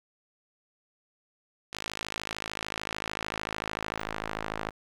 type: tone with band-pass filter sweep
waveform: sawtooth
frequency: 53.4 Hz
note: G#1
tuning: 49 cents sharp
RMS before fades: -37 dBFS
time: 1.72-4.71 s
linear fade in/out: 20 ms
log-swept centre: 3600 to 1200 Hz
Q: 0.74
effects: 9-bit